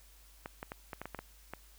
clicks, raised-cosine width 0.5 ms, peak -25 dBFS, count 9, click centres 0.459 / 0.629 / 0.719 / 0.932 / 1.016 / 1.056 / 1.147 / 1.19 / 1.536 s, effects added 50 Hz sine -58 dBFS peak until 1.78 s + white hiss -62 dBFS RMS until 1.78 s

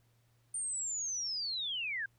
sine linear sweep, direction down, 8990 to 1557 Hz, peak -34 dBFS, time 0.54-2.06 s, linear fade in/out 5 ms, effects added 117 Hz sine -68 dBFS peak until 2.18 s + pink hiss -75 dBFS RMS until 2.18 s

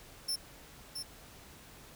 sawtooth tone with echo, 5360 Hz, E8, 28 cents sharp, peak -29 dBFS, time 0.28-0.36 s, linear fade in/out 10 ms, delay 670 ms, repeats 1, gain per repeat -6 dB, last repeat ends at 1.03 s, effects pink hiss -54 dBFS RMS until 1.95 s

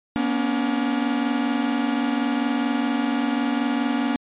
45% pulse tone cluster, 238.2 / 259 / 283.3 Hz, A#3 / C4 / C#4, +38 / -17 / +38 cents, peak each -24 / -30 / -24 dBFS, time 0.16-4.16 s, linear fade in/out 0 ms, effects resampled to 8000 Hz

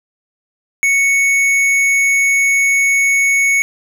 sine tone with hard clipping, 2217 Hz, C#7, in tune, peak -12 dBFS, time 0.83-3.62 s, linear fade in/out 0 ms, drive 10 dB, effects none

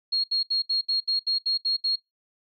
sine tone bursts, 4278 Hz, C8, 38 cents sharp, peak -21 dBFS, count 10, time 0.12-1.959 s, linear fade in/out 10 ms, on 120 ms, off 71 ms, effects noise-tail reverb RT60 0.2 s tail -26 dB re dry + MP3 96 kbps

